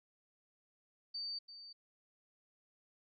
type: tone with echo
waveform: sine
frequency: 4600 Hz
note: D8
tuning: 37 cents flat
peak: -39 dBFS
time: 1.14-1.39 s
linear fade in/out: 10 ms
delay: 340 ms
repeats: 1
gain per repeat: -11 dB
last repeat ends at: 1.73 s
effects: none